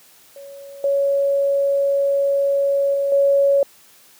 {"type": "tone with level steps", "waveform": "sine", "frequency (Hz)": 558, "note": "C#5", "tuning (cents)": 11, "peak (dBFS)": [-35, -15, -17, -12], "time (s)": [0.36, 3.63], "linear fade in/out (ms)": 2, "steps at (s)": [0.84, 2.94, 3.12], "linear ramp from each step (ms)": 2, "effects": ["white hiss -50 dBFS RMS until 4.19 s", "high-pass 100 Hz 12 dB/octave"]}